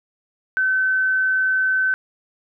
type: tone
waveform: sine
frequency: 1527 Hz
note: G6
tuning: 46 cents flat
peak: -16 dBFS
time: 0.57-1.94 s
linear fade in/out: 0 ms
effects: none